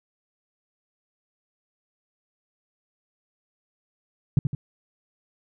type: tone with echo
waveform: sine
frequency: 138.59 Hz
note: C#3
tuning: in tune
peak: -13 dBFS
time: 4.37-4.39 s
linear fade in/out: 2 ms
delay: 80 ms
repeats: 2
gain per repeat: -6 dB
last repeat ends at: 4.55 s
effects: none